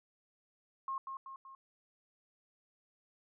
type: tone with echo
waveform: sine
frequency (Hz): 1074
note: C6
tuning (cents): +45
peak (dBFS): -35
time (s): 0.88-0.98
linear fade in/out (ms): 2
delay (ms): 190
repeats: 3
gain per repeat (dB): -5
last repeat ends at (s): 1.55
effects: none